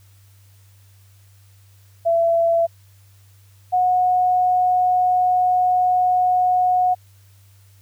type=tone pair in turn; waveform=sine; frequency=671 / 729.7 Hz; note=E5 / F#5; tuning=+31 / -24 cents; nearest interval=minor second; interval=145 cents; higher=second; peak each=-14 dBFS; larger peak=neither; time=2.05-2.67 / 3.72-6.95 s; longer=second; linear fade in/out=20 ms; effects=added 98 Hz sine -48 dBFS peak until 7.81 s + white hiss -58 dBFS RMS until 7.81 s